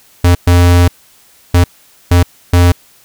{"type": "tone bursts at uneven times", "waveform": "square", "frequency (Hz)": 87.9, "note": "F2", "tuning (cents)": 12, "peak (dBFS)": -5, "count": 5, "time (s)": [[0.24, 0.35], [0.47, 0.88], [1.54, 1.64], [2.11, 2.23], [2.53, 2.72]], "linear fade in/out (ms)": 5, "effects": ["white hiss -46 dBFS RMS until 3.04 s"]}